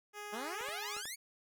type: tone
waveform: 10% pulse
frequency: 415.3 Hz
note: G#4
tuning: in tune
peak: -35 dBFS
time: 0.13-1.03 s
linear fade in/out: 50 ms
type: exponential sweep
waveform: 10% pulse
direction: up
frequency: 201.5 to 2306 Hz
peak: -32 dBFS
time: 0.32-1.16 s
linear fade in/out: 20 ms
type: clicks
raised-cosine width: 0.5 ms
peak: -33 dBFS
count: 4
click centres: 0.61 / 0.687 / 0.966 / 1.055 s
effects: none